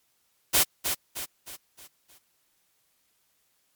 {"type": "noise with echo", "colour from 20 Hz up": "white", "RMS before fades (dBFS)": -20, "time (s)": [0.53, 0.64], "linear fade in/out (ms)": 20, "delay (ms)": 310, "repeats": 5, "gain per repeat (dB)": -7, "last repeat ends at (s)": 2.19, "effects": ["white hiss -70 dBFS RMS until 3.75 s", "MP3 96 kbps"]}